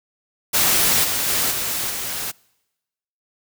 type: noise with level steps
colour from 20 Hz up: white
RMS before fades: -17 / -22 / -20 / -24 / -27 dBFS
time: 0.53-2.32 s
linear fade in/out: 20 ms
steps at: 1.03 / 1.27 / 1.5 / 1.89 s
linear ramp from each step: 20 ms
effects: noise-tail reverb RT60 1.0 s tail -26 dB re dry